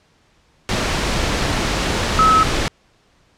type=tone in noise; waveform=sine; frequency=1290 Hz; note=E6; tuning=38 cents flat; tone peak=-10 dBFS; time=2.19-2.43 s; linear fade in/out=0 ms; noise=pink; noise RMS=-19 dBFS; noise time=0.69-2.68 s; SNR=+6 dB; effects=pink hiss -57 dBFS RMS until 3.37 s + low-pass 6000 Hz 12 dB/octave